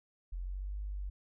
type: linear two-way sweep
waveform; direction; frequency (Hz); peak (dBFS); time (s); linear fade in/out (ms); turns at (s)
sine; up then down; 43.16 to 50.8 to 47.61; -36; 0.32-1.1; 10; 0.79
effects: none